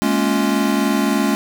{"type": "chord", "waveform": "square", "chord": "Bb minor seventh", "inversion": "third", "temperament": "equal with one note detuned", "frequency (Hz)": [209.5, 233.1, 277.2, 349.2], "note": ["Ab3", "Bb3", "Db4", "F4"], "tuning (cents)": [15, 0, 0, 0], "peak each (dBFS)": [-20, -24, -20, -25], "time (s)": [0.02, 1.35], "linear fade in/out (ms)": 0, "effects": []}